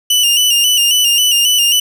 sawtooth tone with vibrato, 2895 Hz, F#7, 38 cents flat, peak -6 dBFS, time 0.1-1.8 s, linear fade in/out 5 ms, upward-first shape square, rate 3.7 Hz, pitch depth 51 cents each way, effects none

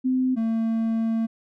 sine / triangle tone pair in turn, 257.2 / 225.5 Hz, C4 / A3, -30 / +43 cents, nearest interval major second, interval 227 cents, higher first, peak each -19 dBFS, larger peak neither, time 0.04-0.36 / 0.36-1.27 s, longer second, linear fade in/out 20 ms, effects none

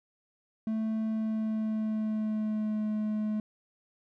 triangle tone with pitch glide, 220 to 213.7 Hz, A3 to G#3, 0 to +50 cents, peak -26 dBFS, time 0.67-3.4 s, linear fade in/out 2 ms, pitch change -50 cents, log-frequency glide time 1.09-2.87 s, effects none

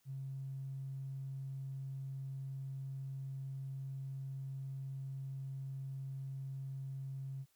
triangle tone with tanh clipping, 135 Hz, C#3, 45 cents flat, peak -40 dBFS, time 0.05-7.46 s, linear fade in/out 50 ms, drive 2 dB, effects white hiss -75 dBFS RMS until 7.55 s

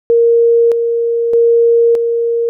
sine tone with tremolo, 466.2 Hz, A#4, in tune, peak -6 dBFS, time 0.1-2.49 s, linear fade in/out 0 ms, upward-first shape square, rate 0.81 Hz, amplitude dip 45%, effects none

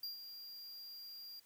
square tone with ADSR envelope, 4776 Hz, D8, 28 cents sharp, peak -40 dBFS, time 0.03-1.4 s, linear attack 4 ms, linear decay 130 ms, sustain -9 dB, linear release 8 ms, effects white hiss -69 dBFS RMS until 1.45 s

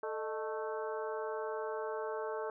harmonic tone with a mistuned harmonic, 220 Hz, A3, in tune, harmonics 2 / 3 / 4 / 5 / 6 / 7, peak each -38 / -42 / -44 / -46 / -48 / -49 dBFS, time 0.03-2.5 s, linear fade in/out 2 ms, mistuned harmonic 3, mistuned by -110 cents, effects none

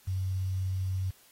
sine tone with quantisation, 93.9 Hz, F#2, 26 cents sharp, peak -28 dBFS, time 0.07-1.11 s, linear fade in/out 10 ms, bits 9, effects white hiss -60 dBFS RMS until 1.31 s + AAC 48 kbps

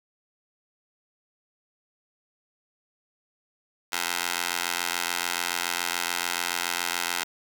15% pulse tone with high-pass filter, 87 Hz, F2, 6 cents flat, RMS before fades -29 dBFS, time 3.92-7.24 s, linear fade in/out 10 ms, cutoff 1300 Hz, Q 0.58, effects none

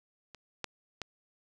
clicks, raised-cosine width 0.2 ms, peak -30 / -17 / -19 dBFS, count 3, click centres 0.347 / 0.643 / 1.017 s, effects none

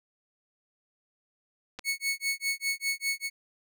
clicks, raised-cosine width 0.2 ms, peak -22 dBFS, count 2, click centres 1.789 / 1.793 s
sawtooth tone with tremolo, 2208 Hz, C#7, 7 cents flat, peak -22 dBFS, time 1.84-3.3 s, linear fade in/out 50 ms, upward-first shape sine, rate 5 Hz, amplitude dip 100%
effects none

